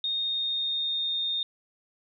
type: tone with pitch glide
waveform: sine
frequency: 3695 to 3663 Hz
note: A#7 to A#7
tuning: -16 to -31 cents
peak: -26 dBFS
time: 0.04-1.43 s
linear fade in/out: 2 ms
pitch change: -15 cents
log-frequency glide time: 0.17-1.2 s
effects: none